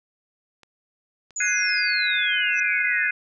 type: clicks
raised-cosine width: 0.2 ms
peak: -31 dBFS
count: 3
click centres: 0.633 / 1.307 / 1.414 s
type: exponential sweep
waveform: sine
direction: down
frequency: 6980 to 1721 Hz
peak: -26 dBFS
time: 1.36-3.07 s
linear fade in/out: 5 ms
type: chord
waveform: sine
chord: Ab dominant seventh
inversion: third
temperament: equal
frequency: 1480 / 1661.2 / 2093 / 2489 Hz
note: Gb6 / Ab6 / C7 / Eb7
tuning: 0 / 0 / 0 / 0 cents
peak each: -26 dBFS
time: 1.4-3.11 s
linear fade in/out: 5 ms
type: tone with exponential growth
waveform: sine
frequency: 5900 Hz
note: F#8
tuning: 6 cents flat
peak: -31 dBFS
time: 2.51-2.6 s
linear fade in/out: 1 ms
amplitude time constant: 19 ms
effects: none